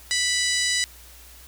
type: harmonic tone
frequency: 987.8 Hz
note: B5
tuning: in tune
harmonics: 2 / 3 / 4 / 5 / 6 / 7 / 8 / 9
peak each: -26 / -31 / -27 / -28 / -31 / -33 / -31 / -32 dBFS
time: 0.11-0.84 s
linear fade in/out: 0 ms
effects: added 60 Hz sine -48 dBFS peak until 1.47 s + white hiss -48 dBFS RMS until 1.47 s